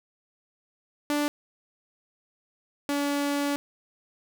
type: tone pair in turn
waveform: sawtooth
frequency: 293.2 / 285.7 Hz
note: D4 / D4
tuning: -3 / -48 cents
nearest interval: unison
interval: 45 cents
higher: first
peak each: -20 / -21 dBFS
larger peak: first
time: 1.1-1.28 / 2.89-3.56 s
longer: second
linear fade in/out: 0 ms
effects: none